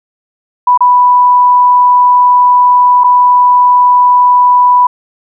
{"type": "tone with dropouts", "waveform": "sine", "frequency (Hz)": 987.8, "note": "B5", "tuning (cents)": 0, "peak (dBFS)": -3, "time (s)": [0.67, 4.87], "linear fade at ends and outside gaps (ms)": 5, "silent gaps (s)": [[0.776, 0.806], [3.037, 3.042]], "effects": []}